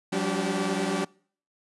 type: tone cluster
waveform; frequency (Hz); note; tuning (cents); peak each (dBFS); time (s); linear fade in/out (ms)
sawtooth; 178.5 / 196.7 / 288.8 / 384.1; F3 / G3 / D4 / G4; +38 / +6 / -29 / -35; -27; 0.12-1.05; 10
effects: noise-tail reverb RT60 0.5 s tail -25 dB re dry + resampled to 24000 Hz